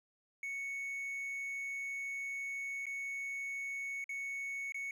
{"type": "tone with dropouts", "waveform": "triangle", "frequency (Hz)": 2217, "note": "C#7", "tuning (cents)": 0, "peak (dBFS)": -36, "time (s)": [0.43, 4.91], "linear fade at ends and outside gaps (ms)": 2, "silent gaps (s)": [[2.857, 2.866], [4.042, 4.092], [4.722, 4.744]], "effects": []}